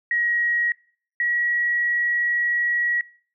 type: tone pair in turn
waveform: sine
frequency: 1899 / 1916.6 Hz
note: A#6 / A#6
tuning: +32 / +48 cents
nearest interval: unison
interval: 16 cents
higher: second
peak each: -19 dBFS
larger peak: neither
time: 0.11-0.72 / 1.2-3.01 s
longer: second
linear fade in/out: 2 ms
effects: noise-tail reverb RT60 0.5 s tail -24 dB re dry